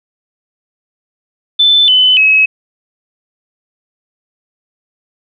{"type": "tone with pitch steps", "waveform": "sine", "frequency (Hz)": [3522, 3022, 2563], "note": ["A7", "F#7", "E7"], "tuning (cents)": [1, 36, -49], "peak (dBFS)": -5, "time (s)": [1.59, 2.46], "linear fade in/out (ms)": 10, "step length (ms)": 290, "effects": []}